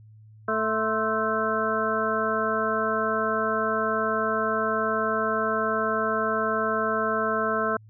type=harmonic tone with a mistuned harmonic; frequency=220 Hz; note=A3; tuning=in tune; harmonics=1 / 2 / 3 / 5 / 6 / 7; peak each=-32 / -29 / -29 / -30 / -28 / -31 dBFS; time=0.48-7.77 s; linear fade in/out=5 ms; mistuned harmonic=5; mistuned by=-66 cents; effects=added 108 Hz sine -47 dBFS peak until 7.89 s